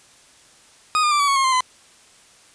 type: tone with pitch steps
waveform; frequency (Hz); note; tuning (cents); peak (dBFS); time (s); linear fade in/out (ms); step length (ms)
40% pulse; 1244.5 / 1209.1 / 1174.7 / 1141.2 / 1108.7 / 1077.2 / 1046.5 / 1016.7; D#6 / D#6 / D6 / C#6 / C#6 / C#6 / C6 / B5; 0 / -50 / 0 / +50 / 0 / -50 / 0 / +50; -15; 0.95-1.606; 0; 82
effects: white hiss -51 dBFS RMS until 2.54 s + resampled to 22050 Hz